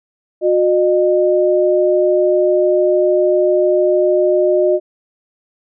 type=tone pair together; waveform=sine; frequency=363 / 610 Hz; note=F#4 / D#5; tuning=-33 / -34 cents; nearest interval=major sixth; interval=899 cents; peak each=-13 dBFS; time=0.41-4.8 s; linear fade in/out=50 ms; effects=none